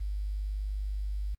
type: tone with quantisation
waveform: sine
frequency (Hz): 50.4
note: G1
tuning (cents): +49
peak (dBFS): -30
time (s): 0-1.35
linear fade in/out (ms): 10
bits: 10
effects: AAC 64 kbps